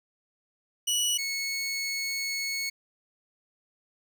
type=tone pair in turn; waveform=20% pulse; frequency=2938 / 2201 Hz; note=F#7 / C#7; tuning=-13 / -13 cents; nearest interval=perfect fourth; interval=500 cents; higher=first; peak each=-19 / -24 dBFS; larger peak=first; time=0.87-1.18 / 1.18-2.7 s; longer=second; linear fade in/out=10 ms; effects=none